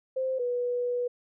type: tone pair in turn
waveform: sine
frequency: 522 / 489 Hz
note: C5 / B4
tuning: -4 / -17 cents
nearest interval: minor second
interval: 113 cents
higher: first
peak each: -26 dBFS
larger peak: neither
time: 0.16-0.39 / 0.39-1.08 s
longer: second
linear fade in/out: 10 ms
effects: none